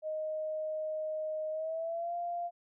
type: tone with pitch glide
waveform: sine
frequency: 622.3 to 694.5 Hz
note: D#5 to F5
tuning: 0 to -10 cents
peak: -33 dBFS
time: 0.02-2.51 s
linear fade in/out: 50 ms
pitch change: +190 cents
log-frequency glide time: 1.51-2.15 s
effects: none